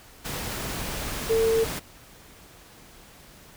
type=tone in noise; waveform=sine; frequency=449.9 Hz; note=A4; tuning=39 cents sharp; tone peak=-19 dBFS; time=1.29-1.65 s; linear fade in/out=20 ms; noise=pink; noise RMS=-32 dBFS; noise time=0.24-1.8 s; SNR=+10 dB; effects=pink hiss -50 dBFS RMS until 3.56 s